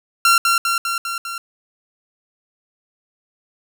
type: tone with echo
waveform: sawtooth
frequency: 1370 Hz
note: F6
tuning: 34 cents flat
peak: -7 dBFS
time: 0.25-0.38 s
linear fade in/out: 2 ms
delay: 200 ms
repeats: 5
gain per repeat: -3 dB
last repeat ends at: 1.38 s
effects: none